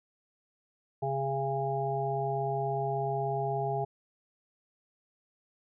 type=harmonic tone; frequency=136.5 Hz; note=C#3; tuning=26 cents flat; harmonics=1 / 3 / 5 / 6; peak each=-34 / -34 / -34 / -34 dBFS; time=1.02-3.85 s; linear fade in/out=10 ms; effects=none